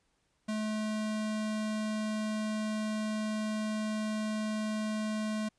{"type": "tone", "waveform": "square", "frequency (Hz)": 215.2, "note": "A3", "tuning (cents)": -38, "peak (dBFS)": -32, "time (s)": [0.48, 5.49], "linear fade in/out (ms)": 10, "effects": ["pink hiss -75 dBFS RMS until 5.58 s", "resampled to 22050 Hz"]}